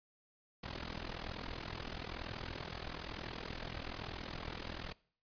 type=noise with amplitude modulation; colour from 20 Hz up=pink; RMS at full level=-40 dBFS; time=0.63-4.93 s; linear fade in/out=10 ms; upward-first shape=sine; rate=41.1 Hz; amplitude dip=85%; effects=noise-tail reverb RT60 0.5 s tail -22 dB re dry + resampled to 11025 Hz